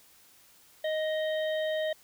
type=harmonic tone; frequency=624 Hz; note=D#5; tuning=5 cents sharp; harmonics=1 / 3 / 5 / 6; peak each=-28 / -38 / -42 / -44 dBFS; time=0.84-1.93 s; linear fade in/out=5 ms; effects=white hiss -59 dBFS RMS until 2.03 s